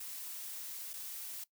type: noise with dropouts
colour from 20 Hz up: blue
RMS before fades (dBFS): -44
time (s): 0-1.44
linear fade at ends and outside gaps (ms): 5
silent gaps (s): 0.934-0.937
effects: noise-tail reverb RT60 0.1 s tail -19 dB re dry

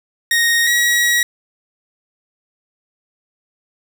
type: tone pair in turn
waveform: sawtooth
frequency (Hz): 1864.7 / 1911.6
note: A#6 / A#6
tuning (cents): 0 / +43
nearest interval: unison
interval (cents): 43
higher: second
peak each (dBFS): -9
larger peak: neither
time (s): 0.31-0.67 / 0.67-1.23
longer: second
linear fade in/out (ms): 2
effects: none

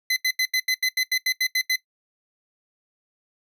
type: tone bursts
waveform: 25% pulse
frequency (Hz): 2031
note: B6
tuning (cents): +48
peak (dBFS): -16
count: 12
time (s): 0.1-1.759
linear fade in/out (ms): 5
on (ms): 64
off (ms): 81
effects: noise-tail reverb RT60 0.1 s tail -17 dB re dry

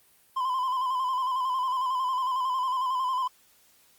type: tone with vibrato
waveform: triangle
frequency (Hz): 1027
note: C6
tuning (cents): -33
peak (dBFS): -23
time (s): 0.36-3.28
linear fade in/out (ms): 10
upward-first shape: square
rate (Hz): 11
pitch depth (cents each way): 45
effects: white hiss -61 dBFS RMS until 3.98 s + Opus 32 kbps

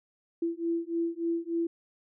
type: beating tone pair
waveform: sine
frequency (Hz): 333.9 / 337.3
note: E4 / E4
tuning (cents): +22 / +40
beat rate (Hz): 3.4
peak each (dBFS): -31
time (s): 0.42-1.67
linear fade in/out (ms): 5
effects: none

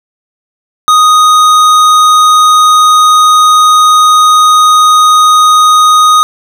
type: tone with tanh clipping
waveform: sine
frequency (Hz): 1244.5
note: D#6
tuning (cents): 0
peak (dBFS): -4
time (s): 0.88-6.23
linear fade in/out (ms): 0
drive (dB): 16
effects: none

